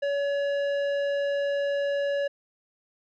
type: tone with tanh clipping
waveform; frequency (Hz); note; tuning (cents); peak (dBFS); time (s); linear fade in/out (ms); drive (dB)
sine; 566; C#5; +36; -26; 0.02-2.28; 10; 12
effects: none